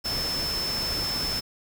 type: tone in noise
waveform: sine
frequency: 5274 Hz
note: E8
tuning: in tune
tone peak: -27 dBFS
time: 0.04-1.41 s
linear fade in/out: 20 ms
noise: pink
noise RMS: -33 dBFS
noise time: 0.04-1.41 s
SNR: +3 dB
effects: none